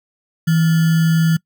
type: tone with sample-and-hold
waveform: sine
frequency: 163.2 Hz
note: E3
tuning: 17 cents flat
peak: -11 dBFS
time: 0.47-1.37 s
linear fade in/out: 10 ms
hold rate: 1575 Hz
effects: noise-tail reverb RT60 0.1 s tail -24 dB re dry